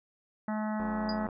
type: harmonic tone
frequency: 214.5 Hz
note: A3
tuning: 44 cents flat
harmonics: 1 / 3 / 4 / 5 / 6 / 7 / 8 / 9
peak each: -31 / -39 / -39 / -46 / -45 / -47 / -50 / -49 dBFS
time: 0.48-1.27 s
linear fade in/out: 2 ms
type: click train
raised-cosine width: 1 ms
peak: -26 dBFS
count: 46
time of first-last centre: 0.8-1.288 s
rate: 92.2 Hz
type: tone with exponential decay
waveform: sine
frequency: 4896 Hz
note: D#8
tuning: 29 cents flat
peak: -32 dBFS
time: 1.09-1.19 s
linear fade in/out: 2 ms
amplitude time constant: 21 ms
effects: none